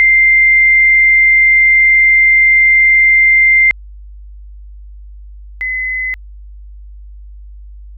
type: tone pair in turn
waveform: sine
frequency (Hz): 2093 / 2031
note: C7 / B6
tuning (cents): 0 / +48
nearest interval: minor second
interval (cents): 52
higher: first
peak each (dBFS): -5 / -15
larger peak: first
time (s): 0-3.71 / 5.61-6.14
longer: first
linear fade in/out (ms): 0
effects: added 50 Hz sine -30 dBFS peak until 7.97 s